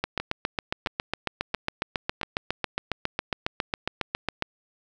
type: two click trains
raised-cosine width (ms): 0.3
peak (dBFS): -9 / -14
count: 33 / 4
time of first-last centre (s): 0.04-4.424 / 0.2-2.213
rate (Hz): 7.3 / 1.49
effects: none